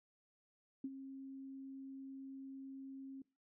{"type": "tone with ADSR envelope", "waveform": "sine", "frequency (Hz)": 269.1, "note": "C4", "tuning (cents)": 49, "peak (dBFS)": -37, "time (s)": [0.84, 3.22], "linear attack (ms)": 4, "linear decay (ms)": 44, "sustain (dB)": -10, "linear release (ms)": 3, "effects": ["noise-tail reverb RT60 0.3 s tail -22 dB re dry"]}